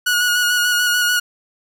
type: tone with vibrato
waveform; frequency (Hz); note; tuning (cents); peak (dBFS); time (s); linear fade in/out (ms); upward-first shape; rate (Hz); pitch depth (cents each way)
sawtooth; 1453; F#6; -32; -11; 0.06-1.2; 10; square; 6.8; 18
effects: none